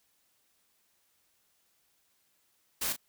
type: noise with echo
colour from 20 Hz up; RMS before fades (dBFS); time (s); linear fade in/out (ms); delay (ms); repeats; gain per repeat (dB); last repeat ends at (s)
white; -32; 2.81-2.93; 10; 35; 1; -9; 2.965
effects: white hiss -72 dBFS RMS until 3.08 s